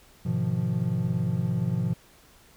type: chord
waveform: triangle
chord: F half-diminished seventh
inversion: first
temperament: just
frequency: 104.77 / 125.72 / 157.15 / 174.61 Hz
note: Ab2 / Cb3 / Eb3 / F3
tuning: +16 / +31 / +18 / 0 cents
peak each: -30 / -26 / -30 / -26 dBFS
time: 0.25-1.94 s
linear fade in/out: 10 ms
effects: pink hiss -56 dBFS RMS until 2.56 s